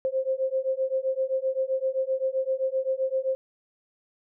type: beating tone pair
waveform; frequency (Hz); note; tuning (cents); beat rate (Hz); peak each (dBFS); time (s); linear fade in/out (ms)
sine; 523.3 / 531; C5 / C5; 0 / +25; 7.7; -27; 0.05-3.35; 0
effects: none